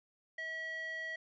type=tone with band-pass filter; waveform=square; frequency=644 Hz; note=E5; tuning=41 cents flat; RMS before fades=-41 dBFS; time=0.38-1.16 s; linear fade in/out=5 ms; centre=2000 Hz; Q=3.7; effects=resampled to 16000 Hz